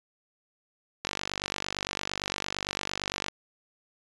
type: click train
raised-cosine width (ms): 0.2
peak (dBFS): -12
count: 110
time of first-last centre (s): 1.05-3.284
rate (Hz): 48.8
effects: resampled to 22050 Hz